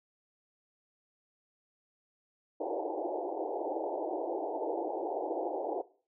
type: band-pass noise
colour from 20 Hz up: pink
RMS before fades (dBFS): -35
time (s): 2.6-5.82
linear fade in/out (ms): 10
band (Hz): 310 to 880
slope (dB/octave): 96
effects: noise-tail reverb RT60 0.4 s tail -18 dB re dry